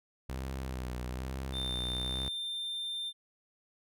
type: tone with vibrato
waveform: sawtooth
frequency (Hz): 64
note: C2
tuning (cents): -38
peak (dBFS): -32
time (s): 0.29-2.29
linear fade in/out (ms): 5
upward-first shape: sine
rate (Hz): 1.1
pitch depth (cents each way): 62
type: tone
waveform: triangle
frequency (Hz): 3590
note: A7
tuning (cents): +34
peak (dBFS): -33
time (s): 1.52-3.13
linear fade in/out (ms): 50
effects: none